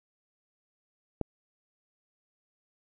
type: click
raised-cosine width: 2 ms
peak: -16 dBFS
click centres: 1.213 s
effects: none